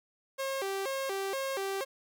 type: tone with vibrato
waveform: sawtooth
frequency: 458.7 Hz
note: A#4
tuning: 28 cents flat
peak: -28 dBFS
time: 0.38-1.85 s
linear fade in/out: 20 ms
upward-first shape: square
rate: 2.1 Hz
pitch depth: 280 cents each way
effects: 11-bit